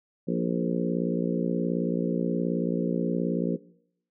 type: harmonic tone with a mistuned harmonic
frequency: 58.7 Hz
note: A#1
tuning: 13 cents sharp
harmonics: 3 / 4 / 5 / 6 / 7 / 8 / 9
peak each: -28 / -30 / -32 / -34 / -35 / -36 / -37 dBFS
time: 0.27-3.57 s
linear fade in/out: 20 ms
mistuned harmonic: 8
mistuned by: +15 cents
effects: noise-tail reverb RT60 0.7 s tail -20 dB re dry